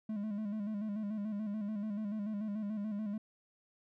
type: tone with vibrato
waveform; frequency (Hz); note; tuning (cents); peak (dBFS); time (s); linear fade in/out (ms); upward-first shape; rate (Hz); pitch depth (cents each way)
triangle; 209.7; G#3; +17; -33; 0.09-3.18; 5; square; 6.9; 59
effects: none